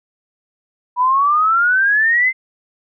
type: exponential sweep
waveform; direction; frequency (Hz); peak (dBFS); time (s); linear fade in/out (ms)
sine; up; 972 to 2093; -11; 0.96-2.33; 50
effects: none